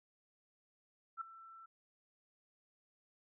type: tone with ADSR envelope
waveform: sine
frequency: 1336 Hz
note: E6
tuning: 23 cents sharp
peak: -36 dBFS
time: 1.17-1.66 s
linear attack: 42 ms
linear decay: 4 ms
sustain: -17 dB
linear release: 7 ms
effects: none